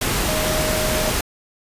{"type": "tone in noise", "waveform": "sine", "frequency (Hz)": 622.3, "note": "D#5", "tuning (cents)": 0, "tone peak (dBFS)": -24, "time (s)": [0.28, 1.1], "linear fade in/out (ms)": 5, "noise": "pink", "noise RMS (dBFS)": -21, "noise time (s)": [0.01, 1.21], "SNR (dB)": -6, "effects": ["resampled to 32000 Hz"]}